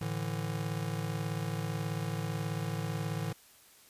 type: chord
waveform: square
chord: A suspended fourth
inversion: none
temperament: just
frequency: 110 / 146.67 / 165 Hz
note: A2 / D3 / E3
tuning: 0 / -2 / +2 cents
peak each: -38 / -38 / -38 dBFS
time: 0.01-3.33 s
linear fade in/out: 5 ms
effects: white hiss -59 dBFS RMS until 3.89 s + resampled to 32000 Hz